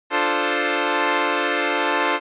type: chord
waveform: 10% pulse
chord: D minor seventh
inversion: none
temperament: equal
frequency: 293.7 / 349.2 / 440 / 523.3 Hz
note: D4 / F4 / A4 / C5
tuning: 0 / 0 / 0 / 0 cents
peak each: -16 dBFS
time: 0.1-2.2 s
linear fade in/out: 50 ms
effects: resampled to 8000 Hz